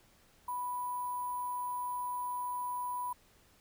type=tone with sample-and-hold; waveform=sine; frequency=987.8 Hz; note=B5; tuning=in tune; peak=-34 dBFS; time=0.48-3.13 s; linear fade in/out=5 ms; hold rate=11025 Hz; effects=pink hiss -65 dBFS RMS until 3.6 s